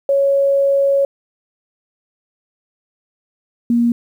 sine tone pair in turn, 554.4 / 236.5 Hz, C#5 / A#3, 0 / +25 cents, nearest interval octave + minor third, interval 1475 cents, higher first, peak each -11 dBFS, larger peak neither, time 0.09-1.05 / 3.7-3.92 s, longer first, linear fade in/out 2 ms, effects 8-bit

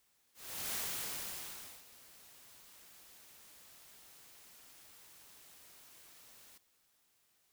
white noise with ADSR envelope, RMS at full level -38 dBFS, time 0.34-6.58 s, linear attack 390 ms, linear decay 1100 ms, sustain -21 dB, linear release 6 ms, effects white hiss -74 dBFS RMS until 7.52 s

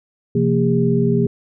sine tone cluster, 129.7 / 170.9 / 230.6 / 404.4 Hz, C3 / F3 / A#3 / G#4, -15 / -37 / -19 / -46 cents, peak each -19 dBFS, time 0.35-1.27 s, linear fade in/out 5 ms, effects none

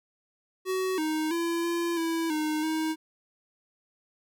square tone with pitch steps, 374.9 / 311.8 / 337.8 / 341 / 329.6 / 307.6 / 316 Hz, F#4 / D#4 / E4 / F4 / E4 / D#4 / D#4, +23 / +4 / +42 / -41 / 0 / -20 / +27 cents, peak -27 dBFS, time 0.65-2.96 s, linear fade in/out 50 ms, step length 330 ms, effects none

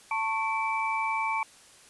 sine tone cluster, 890 / 1101 / 2319 Hz, A5 / C#6 / D7, +20 / -12 / -22 cents, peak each -29 / -32 / -31 dBFS, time 0.11-1.43 s, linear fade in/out 2 ms, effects white hiss -54 dBFS RMS until 1.89 s + resampled to 24000 Hz

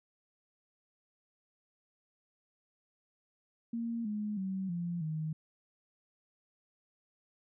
sine tone with pitch steps, 231.9 / 210.2 / 190.55 / 172.73 / 156.57 Hz, A#3 / G#3 / G3 / F3 / D#3, -9 / +21 / -49 / -19 / +11 cents, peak -33 dBFS, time 3.73-5.33 s, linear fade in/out 5 ms, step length 320 ms, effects none

